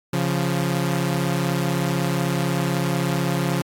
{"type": "tone pair together", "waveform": "sawtooth", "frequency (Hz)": [138.59, 174.61], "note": ["C#3", "F3"], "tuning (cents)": [0, 0], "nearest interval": "major third", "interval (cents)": 400, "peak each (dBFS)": -19, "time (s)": [0.13, 3.62], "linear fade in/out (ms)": 5, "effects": ["AAC 64 kbps"]}